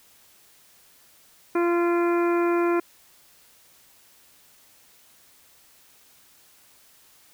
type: harmonic tone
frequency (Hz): 344.8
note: F4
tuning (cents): -22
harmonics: 1 / 2 / 3 / 4 / 5 / 6 / 7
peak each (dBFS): -20 / -31 / -30 / -32 / -39 / -41 / -38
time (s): 1.55-2.8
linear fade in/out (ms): 5
effects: white hiss -56 dBFS RMS until 7.33 s